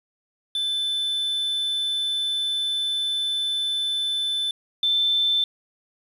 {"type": "tone pair in turn", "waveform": ["triangle", "sine"], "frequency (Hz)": [3520, 3540], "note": ["A7", "A7"], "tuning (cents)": [0, 10], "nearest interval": "unison", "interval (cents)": 10, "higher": "second", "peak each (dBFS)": [-21, -18], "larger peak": "second", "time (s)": [[0.55, 4.51], [4.83, 5.44]], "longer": "first", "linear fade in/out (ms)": 2, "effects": ["resampled to 32000 Hz", "8-bit"]}